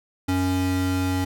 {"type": "tone pair together", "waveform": "square", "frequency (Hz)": [92.5, 277.2], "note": ["F#2", "C#4"], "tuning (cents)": [0, 0], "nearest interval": "octave + perfect fifth", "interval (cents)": 1900, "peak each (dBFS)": -25, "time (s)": [0.28, 1.25], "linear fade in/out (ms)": 10, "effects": []}